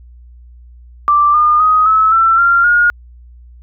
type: tone with pitch steps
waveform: sine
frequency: 1174.7 / 1214 / 1254.7 / 1296.7 / 1340.1 / 1384.9 / 1431.3 Hz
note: D6 / D#6 / D#6 / E6 / E6 / F6 / F6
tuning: 0 / -43 / +14 / -29 / +28 / -15 / +42 cents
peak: -7 dBFS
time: 1.08-2.9 s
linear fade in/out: 0 ms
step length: 260 ms
effects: added 60 Hz sine -36 dBFS peak until 3.62 s